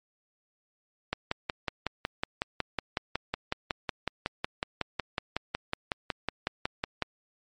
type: click train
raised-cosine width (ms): 0.3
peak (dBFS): -12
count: 33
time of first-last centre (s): 1.13-7.023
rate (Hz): 5.43
effects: MP3 48 kbps